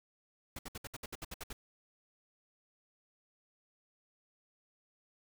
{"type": "noise bursts", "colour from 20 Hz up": "pink", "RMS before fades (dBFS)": -43, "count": 11, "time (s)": [0.56, 1.53], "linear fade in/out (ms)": 5, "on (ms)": 30, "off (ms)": 64, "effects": []}